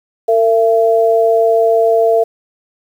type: tone pair together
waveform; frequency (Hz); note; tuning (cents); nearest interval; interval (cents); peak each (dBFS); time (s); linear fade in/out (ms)
sine; 453.9 / 673.3; A#4 / E5; -46 / +36; perfect fifth; 682; -11; 0.28-2.24; 10
effects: 7-bit